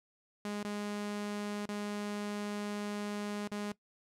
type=tone with dropouts; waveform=sawtooth; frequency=206.6 Hz; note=G#3; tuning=9 cents flat; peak=-32 dBFS; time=0.45-3.72 s; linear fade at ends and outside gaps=2 ms; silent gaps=0.629-0.647 / 1.657-1.689 / 3.475-3.516 s; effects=noise-tail reverb RT60 0.1 s tail -19 dB re dry + low-pass 10000 Hz 12 dB/octave